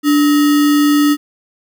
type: tone with sample-and-hold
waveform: sine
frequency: 292.9 Hz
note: D4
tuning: 5 cents flat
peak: -8 dBFS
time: 0.03-1.17 s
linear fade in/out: 50 ms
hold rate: 1575 Hz
effects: none